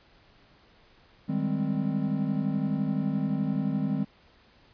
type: chord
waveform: triangle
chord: Ab major seventh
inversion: second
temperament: equal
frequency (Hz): 155.56 / 196 / 207.7 / 261.6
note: Eb3 / G3 / Ab3 / C4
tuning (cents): 0 / 0 / 0 / 0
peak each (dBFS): -29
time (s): 1.28-4.05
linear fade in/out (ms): 20
effects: pink hiss -59 dBFS RMS until 4.73 s + resampled to 11025 Hz